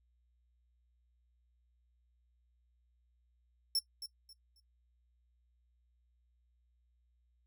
sawtooth tone with echo, 5400 Hz, E8, 41 cents sharp, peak -27 dBFS, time 3.75-3.79 s, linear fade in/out 2 ms, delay 270 ms, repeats 3, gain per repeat -12 dB, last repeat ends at 4.6 s, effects noise-tail reverb RT60 0.1 s tail -19 dB re dry + added 60 Hz sine -70 dBFS peak until 7.46 s

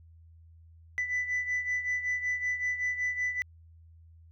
sine beating tone pair, 1988 / 1993.3 Hz, B6 / B6, +11 / +16 cents, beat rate 5.3 Hz, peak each -28 / -33 dBFS, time 0.98-3.42 s, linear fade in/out 0 ms, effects tanh soft clip ceiling -25 dBFS + added 82 Hz sine -52 dBFS peak until 4.31 s

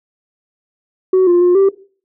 sine tone with pitch steps, 373.9 / 350.8 / 355.9 / 390.3 Hz, F#4 / F4 / F4 / G4, +18 / +8 / +33 / -8 cents, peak -5 dBFS, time 1.13-1.69 s, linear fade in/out 5 ms, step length 140 ms, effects noise-tail reverb RT60 0.4 s tail -18 dB re dry + tanh soft clip ceiling -6 dBFS

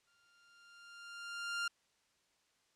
sawtooth tone with exponential growth, 1396.9 Hz, F6, in tune, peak -30 dBFS, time 0.07-1.68 s, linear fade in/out 5 ms, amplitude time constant 350 ms, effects white hiss -75 dBFS RMS until 2.75 s + low-pass 7000 Hz 12 dB/octave

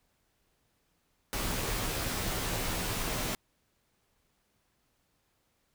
pink noise with comb filter, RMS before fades -33 dBFS, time 1.33-3.35 s, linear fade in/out 0 ms, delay 14 ms, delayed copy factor -0.6, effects pink hiss -74 dBFS RMS until 5.74 s

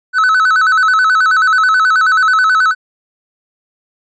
triangle tone with vibrato, 1395 Hz, F6, 2 cents flat, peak -6 dBFS, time 0.13-2.75 s, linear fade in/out 50 ms, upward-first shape square, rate 9.3 Hz, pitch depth 130 cents each way, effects resampled to 16000 Hz

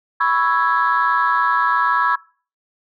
sine chord, C# minor seventh, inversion third, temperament equal, 987.8 / 1108.7 / 1318.5 / 1661.2 Hz, B5 / C#6 / E6 / G#6, 0 / 0 / 0 / 0 cents, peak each -19 dBFS, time 0.2-2.16 s, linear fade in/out 10 ms, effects noise-tail reverb RT60 0.4 s tail -22 dB re dry + tanh soft clip ceiling -7 dBFS

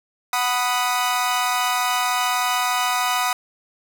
sawtooth chord, B major, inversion second, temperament equal, 740 / 987.8 / 1244.5 Hz, F#5 / B5 / D#6, 0 / 0 / 0 cents, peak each -20 dBFS, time 0.33-3.33 s, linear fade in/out 2 ms, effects none

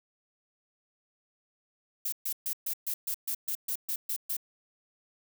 violet noise bursts, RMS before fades -32 dBFS, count 12, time 2.05-4.368 s, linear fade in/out 5 ms, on 74 ms, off 130 ms, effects none

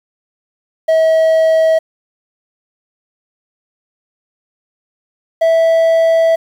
triangle tone pair in turn, 643 / 656.1 Hz, E5 / E5, -43 / -8 cents, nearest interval unison, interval 35 cents, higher second, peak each -6 dBFS, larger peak neither, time 0.88-1.79 / 5.41-6.36 s, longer second, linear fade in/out 10 ms, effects 7-bit

